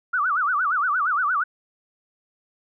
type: tone with vibrato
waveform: sine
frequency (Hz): 1314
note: E6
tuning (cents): -6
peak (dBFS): -19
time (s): 0.13-1.44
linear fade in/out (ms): 10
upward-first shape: sine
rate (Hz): 8.6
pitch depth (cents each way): 250
effects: none